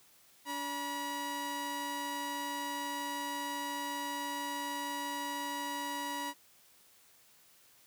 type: tone pair together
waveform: sawtooth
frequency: 287 / 965.3 Hz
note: D4 / B5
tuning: -40 / -40 cents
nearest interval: octave + major sixth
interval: 2100 cents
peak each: -38 / -33 dBFS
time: 0.45-6.34 s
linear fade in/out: 50 ms
effects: white hiss -63 dBFS RMS until 7.86 s + high-pass 60 Hz 12 dB/octave